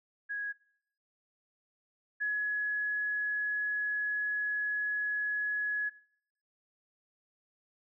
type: tone pair in turn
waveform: sine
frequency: 1661.2 / 1687.3 Hz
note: G#6 / G#6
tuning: 0 / +27 cents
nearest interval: unison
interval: 27 cents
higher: second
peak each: -33 / -29 dBFS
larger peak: second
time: 0.29-0.53 / 2.2-5.9 s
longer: second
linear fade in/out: 20 ms
effects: noise-tail reverb RT60 0.7 s tail -22 dB re dry